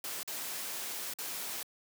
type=noise with dropouts; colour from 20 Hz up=white; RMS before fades=-39 dBFS; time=0.04-1.63 s; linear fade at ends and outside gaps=2 ms; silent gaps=0.231-0.276 / 1.137-1.186 s; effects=high-pass 200 Hz 12 dB/octave